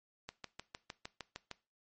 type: click train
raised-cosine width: 0.2 ms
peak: -25 dBFS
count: 9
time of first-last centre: 0.29-1.513 s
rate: 6.54 Hz
effects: noise-tail reverb RT60 0.3 s tail -19 dB re dry + MP3 32 kbps